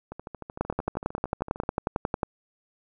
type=two click trains; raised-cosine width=1 ms; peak=-23 / -11 dBFS; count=21 / 19; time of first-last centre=0.12-1.635 / 0.61-2.232 s; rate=13.2 / 11.1 Hz; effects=none